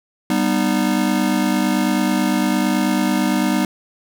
square chord, G augmented, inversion none, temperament just, 196 / 245 / 306.2 Hz, G3 / B3 / D#4, 0 / -14 / -28 cents, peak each -21 dBFS, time 0.3-3.65 s, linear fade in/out 2 ms, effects none

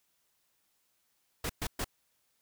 pink noise bursts, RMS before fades -34 dBFS, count 3, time 1.44-1.845 s, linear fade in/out 5 ms, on 55 ms, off 120 ms, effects white hiss -75 dBFS RMS until 2.41 s

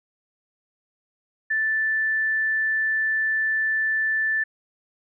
sine tone, 1760 Hz, A6, in tune, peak -20 dBFS, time 1.5-4.44 s, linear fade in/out 10 ms, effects none

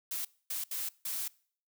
blue noise bursts at uneven times, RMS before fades -36 dBFS, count 4, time 0.11-0.25 / 0.5-0.64 / 0.71-0.89 / 1.05-1.28 s, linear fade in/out 5 ms, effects noise-tail reverb RT60 0.5 s tail -23 dB re dry

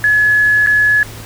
sine tone with dropouts, 1700 Hz, G#6, 40 cents sharp, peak -8 dBFS, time 0.04-1.03 s, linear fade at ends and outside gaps 1 ms, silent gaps 0.663-0.671 s, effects added 108 Hz sine -32 dBFS peak until 1.25 s + pink hiss -33 dBFS RMS until 1.25 s

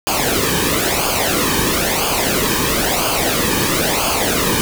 pink noise with flanger, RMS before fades -17 dBFS, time 0.07-4.61 s, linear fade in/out 0 ms, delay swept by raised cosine 0.52 to 1.49 ms, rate 1 Hz, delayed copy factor -0.7, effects none

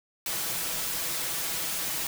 white noise with comb filter, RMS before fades -31 dBFS, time 0.26-2.07 s, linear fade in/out 2 ms, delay 6.1 ms, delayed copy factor +0.6, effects none

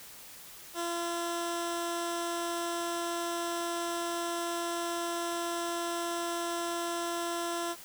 15% pulse tone with low-pass filter, 341.7 Hz, F4, 38 cents flat, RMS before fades -34 dBFS, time 0.74-7.76 s, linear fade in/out 50 ms, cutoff 9000 Hz, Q 1.8, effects white hiss -49 dBFS RMS until 7.84 s

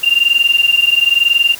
sine tone pair together, 2779 / 2800 Hz, F7 / F7, -9 / +4 cents, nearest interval unison, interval 13 cents, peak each -12 dBFS, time 0.03-1.55 s, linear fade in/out 10 ms, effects white hiss -32 dBFS RMS until 1.59 s

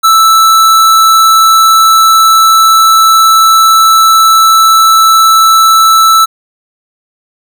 square tone, 1318.5 Hz, E6, in tune, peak -3 dBFS, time 0.03-6.26 s, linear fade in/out 20 ms, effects none

